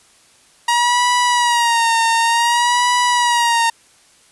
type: tone with vibrato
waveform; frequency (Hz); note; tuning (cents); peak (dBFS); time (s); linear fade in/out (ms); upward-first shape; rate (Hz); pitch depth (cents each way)
sawtooth; 947; A#5; +27; -9; 0.68-3.7; 5; sine; 0.55; 61
effects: white hiss -51 dBFS RMS until 4.31 s + resampled to 24000 Hz